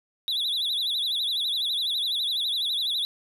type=tone with vibrato; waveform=triangle; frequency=3649 Hz; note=A#7; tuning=38 cents flat; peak=-23 dBFS; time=0.28-3.05 s; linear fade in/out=0 ms; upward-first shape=sine; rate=12 Hz; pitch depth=160 cents each way; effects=none